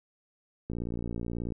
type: click train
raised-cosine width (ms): 3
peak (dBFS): -22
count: 49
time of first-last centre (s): 0.7-1.522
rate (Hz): 58.4
effects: none